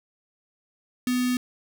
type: tone with notch filter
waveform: square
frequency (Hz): 249.5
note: B3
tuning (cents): +18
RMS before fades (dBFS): -24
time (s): 1.07-1.37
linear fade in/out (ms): 2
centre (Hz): 730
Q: 0.6
effects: none